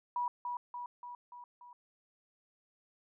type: tone with echo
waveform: sine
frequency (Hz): 972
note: B5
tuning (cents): -28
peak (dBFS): -31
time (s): 0.16-0.28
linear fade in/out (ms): 2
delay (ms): 290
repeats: 5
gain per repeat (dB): -4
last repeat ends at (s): 1.73
effects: none